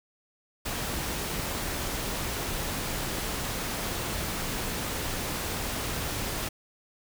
pink noise, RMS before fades -32 dBFS, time 0.65-6.49 s, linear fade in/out 10 ms, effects none

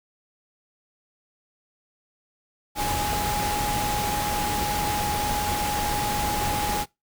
sine tone in noise, 830.6 Hz, G#5, in tune, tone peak -26 dBFS, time 2.75-6.86 s, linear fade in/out 50 ms, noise pink, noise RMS -28 dBFS, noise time 2.75-6.86 s, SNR -1 dB, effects noise-tail reverb RT60 0.2 s tail -23 dB re dry

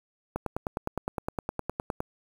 click train, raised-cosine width 1 ms, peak -15 dBFS, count 17, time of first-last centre 0.36-2.004 s, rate 9.73 Hz, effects 7-bit

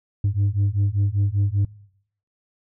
sine beating tone pair, 98 / 103.1 Hz, G2 / G#2, 0 / -12 cents, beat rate 5.1 Hz, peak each -19 dBFS, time 0.24-1.65 s, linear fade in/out 5 ms, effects noise-tail reverb RT60 0.7 s tail -24 dB re dry + tanh soft clip ceiling -15 dBFS

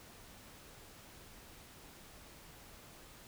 silence, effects pink hiss -56 dBFS RMS until 3.27 s

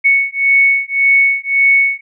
sine beating tone pair, 2215 / 2216.8 Hz, C#7 / C#7, -2 / -1 cents, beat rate 1.8 Hz, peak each -12 dBFS, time 0.04-2.01 s, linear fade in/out 20 ms, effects none

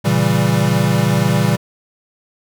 square chord, A# diminished seventh, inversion none, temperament equal, 116.54 / 138.59 / 164.81 / 196 Hz, A#2 / C#3 / E3 / G3, 0 / 0 / 0 / 0 cents, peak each -19 dBFS, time 0.04-1.57 s, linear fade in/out 20 ms, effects none

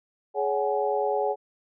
harmonic tone with a mistuned harmonic, 140 Hz, C#3, 18 cents sharp, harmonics 3 / 4 / 5 / 6, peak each -27 / -28 / -29 / -30 dBFS, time 0.34-1.36 s, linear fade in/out 50 ms, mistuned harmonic 5, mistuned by +120 cents, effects none

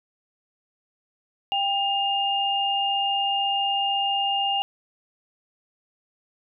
sine tone pair together, 792 / 2822 Hz, G5 / F7, +18 / +17 cents, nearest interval octave + minor seventh, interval 2199 cents, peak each -24 dBFS, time 1.52-4.62 s, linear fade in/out 0 ms, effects none

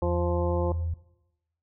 sine tone with pitch glide, 82.41 to 82.94 Hz, E2 to E2, 0 to +11 cents, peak -27 dBFS, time 0.02-0.94 s, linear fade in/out 5 ms, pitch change +11 cents, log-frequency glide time 0.36-0.44 s
harmonic tone, 174.61 Hz, F3, in tune, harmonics 1 / 2 / 3 / 4 / 5 / 6, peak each -33 / -30 / -29 / -40 / -35 / -39 dBFS, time 0.02-0.72 s, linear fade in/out 2 ms
effects noise-tail reverb RT60 0.9 s tail -18 dB re dry

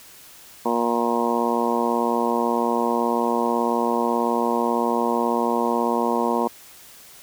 harmonic tone, 118.2 Hz, A#2, 24 cents sharp, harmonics 2 / 3 / 4 / 5 / 6 / 7 / 8 / 9, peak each -25 / -27 / -26 / -30 / -29 / -31 / -25 / -30 dBFS, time 0.65-6.48 s, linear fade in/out 10 ms, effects white hiss -46 dBFS RMS until 7.22 s

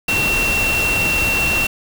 sine tone in noise, 2722 Hz, F7, 45 cents flat, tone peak -16 dBFS, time 0.08-1.67 s, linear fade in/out 5 ms, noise pink, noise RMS -22 dBFS, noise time 0.08-1.67 s, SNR +3 dB, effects none

